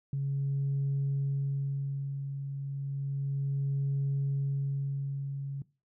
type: tone with tremolo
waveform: sine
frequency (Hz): 138.59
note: C#3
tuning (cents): 0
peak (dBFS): -25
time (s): 0.13-5.62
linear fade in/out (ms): 2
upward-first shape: sine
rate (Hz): 0.32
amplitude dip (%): 60
effects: noise-tail reverb RT60 0.3 s tail -20 dB re dry + tanh soft clip ceiling -24 dBFS